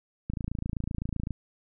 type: click train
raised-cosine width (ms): 5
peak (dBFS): -19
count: 29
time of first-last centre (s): 0.3-1.307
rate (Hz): 27.8
effects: none